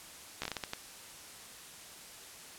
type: slowing click train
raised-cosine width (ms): 0.2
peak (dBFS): -18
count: 8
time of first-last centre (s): 0.42-0.734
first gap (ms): 14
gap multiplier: 1.38
effects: white hiss -50 dBFS RMS until 2.58 s + low-pass 11000 Hz 12 dB/octave